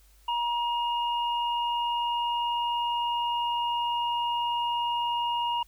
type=tone pair together; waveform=sine; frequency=950.1 / 2847 Hz; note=A#5 / F7; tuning=+33 / +33 cents; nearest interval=octave + perfect fifth; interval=1900 cents; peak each=-26 / -33 dBFS; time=0.28-5.63 s; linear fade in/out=5 ms; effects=added 50 Hz sine -56 dBFS peak until 5.67 s + white hiss -63 dBFS RMS until 5.67 s